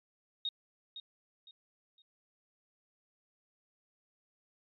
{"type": "tone with echo", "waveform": "sine", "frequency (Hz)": 3729, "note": "A#7", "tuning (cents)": 0, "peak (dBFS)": -32, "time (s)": [0.45, 0.49], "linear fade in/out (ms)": 2, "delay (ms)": 510, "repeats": 3, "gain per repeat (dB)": -10, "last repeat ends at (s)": 2.02, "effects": ["MP3 48 kbps"]}